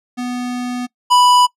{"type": "tone pair in turn", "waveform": "square", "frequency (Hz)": [246.9, 987.6], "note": ["B3", "B5"], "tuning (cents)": [0, 0], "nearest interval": "2 octaves", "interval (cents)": 2400, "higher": "second", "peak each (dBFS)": [-21, -9], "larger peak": "second", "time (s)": [[0.17, 0.87], [1.1, 1.47]], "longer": "first", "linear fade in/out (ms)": 20, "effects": ["noise-tail reverb RT60 0.1 s tail -22 dB re dry", "low-pass 9000 Hz 12 dB/octave"]}